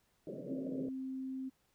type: band-pass noise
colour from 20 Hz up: white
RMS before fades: -44 dBFS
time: 0.27-0.89 s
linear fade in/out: 2 ms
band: 130 to 600 Hz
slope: 96 dB/octave
type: tone with pitch glide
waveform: sine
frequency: 265.2 to 262.9 Hz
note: C4 to C4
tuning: +23 to +8 cents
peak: -38 dBFS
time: 0.48-1.5 s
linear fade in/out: 20 ms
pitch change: -15 cents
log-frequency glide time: 0.63-0.99 s
effects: pink hiss -75 dBFS RMS until 1.74 s